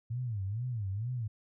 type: tone with vibrato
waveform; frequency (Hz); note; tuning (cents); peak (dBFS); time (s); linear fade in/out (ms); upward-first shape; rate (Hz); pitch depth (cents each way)
sine; 110; A2; 0; -32; 0.1-1.28; 10; sine; 2.2; 250
effects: none